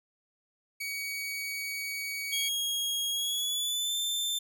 sawtooth tone, 2255 Hz, C#7, 29 cents sharp, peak -30 dBFS, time 0.8-2.49 s, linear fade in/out 10 ms
sawtooth tone with pitch glide, 3282 to 3558 Hz, G#7 to A7, -21 to +19 cents, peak -26 dBFS, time 2.32-4.39 s, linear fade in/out 10 ms, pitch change +140 cents, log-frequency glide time 3.09-3.96 s
effects none

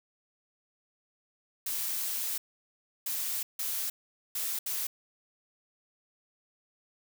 blue noise bursts at uneven times, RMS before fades -33 dBFS, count 5, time 1.66-2.38 / 3.06-3.43 / 3.59-3.9 / 4.35-4.59 / 4.66-4.87 s, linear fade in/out 5 ms, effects none

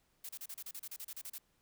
blue noise bursts, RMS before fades -45 dBFS, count 14, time 0.24-1.383 s, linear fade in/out 5 ms, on 51 ms, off 33 ms, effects pink hiss -75 dBFS RMS until 1.61 s

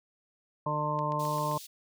harmonic tone, 150.2 Hz, D3, 39 cents sharp, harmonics 1 / 2 / 3 / 4 / 6 / 7, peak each -34 / -41 / -42 / -35 / -34 / -32 dBFS, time 0.66-1.58 s, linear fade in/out 5 ms
click train, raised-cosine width 0.2 ms, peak -30 dBFS, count 5, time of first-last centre 0.99-1.514 s, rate 7.63 Hz
pink high-pass noise, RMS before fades -46 dBFS, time 1.19-1.67 s, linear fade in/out 10 ms, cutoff 3400 Hz, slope 24 dB/octave
effects none

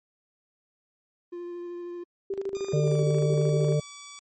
triangle tone with vibrato, 349.2 Hz, F4, in tune, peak -32 dBFS, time 1.32-2.04 s, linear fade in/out 10 ms, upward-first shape triangle, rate 13 Hz, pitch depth 13 cents each way
sine tone with tremolo, 392 Hz, G4, in tune, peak -26 dBFS, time 2.3-3.76 s, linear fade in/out 5 ms, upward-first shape square, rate 13 Hz, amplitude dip 70%
5% pulse tone with pitch glide, 1216 to 1147.8 Hz, D#6 to D6, -40 to -40 cents, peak -29 dBFS, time 2.55-4.19 s, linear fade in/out 0 ms, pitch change -100 cents, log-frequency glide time 2.77-3.02 s
harmonic tone, 148.9 Hz, D3, 24 cents sharp, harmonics 1 / 3 / 4, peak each -22 / -28 / -30 dBFS, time 2.73-3.8 s, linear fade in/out 5 ms
effects MP3 32 kbps

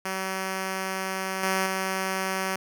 5% pulse tone with level steps, 190 Hz, F#3, 46 cents sharp, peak -17 / -12 / -15 dBFS, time 0.05-2.56 s, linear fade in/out 5 ms, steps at 1.43 / 1.66 s, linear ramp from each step 2 ms, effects none

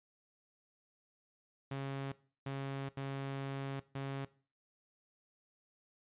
sawtooth tone bursts at uneven times, 136.9 Hz, C#3, 21 cents flat, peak -34 dBFS, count 4, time 1.71-2.12 / 2.46-2.89 / 2.97-3.8 / 3.95-4.25 s, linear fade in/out 5 ms, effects noise-tail reverb RT60 0.4 s tail -19 dB re dry + resampled to 8000 Hz

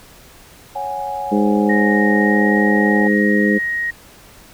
sine chord, C# suspended fourth, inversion none, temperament equal, 554.4 / 740 / 830.6 Hz, C#5 / F#5 / G#5, 0 / 0 / 0 cents, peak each -29 / -28 / -23 dBFS, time 0.75-3.08 s, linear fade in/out 10 ms
harmonic tone, 103.2 Hz, G#2, 10 cents flat, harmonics 2 / 3 / 4 / 5, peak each -15 / -19 / -21 / -23 dBFS, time 1.31-3.59 s, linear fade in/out 20 ms
sine tone with pitch glide, 1864.7 to 1879.8 Hz, A#6 to A#6, 0 to +14 cents, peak -18 dBFS, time 1.69-3.91 s, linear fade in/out 10 ms, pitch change +14 cents, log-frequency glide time 2.17-2.47 s
effects pink hiss -44 dBFS RMS until 4.53 s

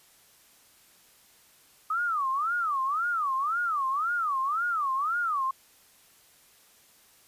sine tone with vibrato, 1228 Hz, D#6, 23 cents flat, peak -25 dBFS, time 1.9-5.51 s, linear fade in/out 5 ms, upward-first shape sine, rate 1.9 Hz, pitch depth 270 cents each way, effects white hiss -59 dBFS RMS until 7.27 s + resampled to 32000 Hz

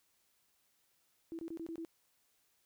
sine tone bursts, 329.6 Hz, E4, in tune, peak -40 dBFS, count 6, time 1.32-1.849 s, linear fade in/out 0 ms, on 69 ms, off 23 ms, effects white hiss -75 dBFS RMS until 2.65 s

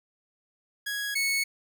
sawtooth tone pair in turn, 1661.2 / 2206 Hz, G#6 / C#7, 0 / -9 cents, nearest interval perfect fourth, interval 491 cents, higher second, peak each -26 / -21 dBFS, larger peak second, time 0.86-1.15 / 1.15-1.44 s, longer neither, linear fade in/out 10 ms, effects none

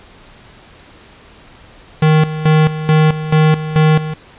square tone with tremolo, 155.56 Hz, D#3, in tune, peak -8 dBFS, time 2.02-4.14 s, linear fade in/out 5 ms, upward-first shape square, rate 2.3 Hz, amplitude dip 75%, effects pink hiss -42 dBFS RMS until 4.38 s + resampled to 8000 Hz

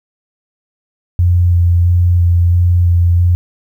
sine tone with vibrato, 87.4 Hz, F2, 2 cents sharp, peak -7 dBFS, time 1.19-3.35 s, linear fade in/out 0 ms, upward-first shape square, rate 1.5 Hz, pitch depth 13 cents each way, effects 8-bit

